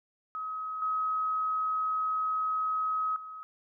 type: tone with level steps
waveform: sine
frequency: 1272 Hz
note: D#6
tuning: 38 cents sharp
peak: -33 / -27 / -40 dBFS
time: 0.35-3.43 s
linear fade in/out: 0 ms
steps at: 0.82 / 3.16 s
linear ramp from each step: 2 ms
effects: none